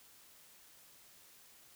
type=silence; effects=white hiss -61 dBFS RMS until 1.75 s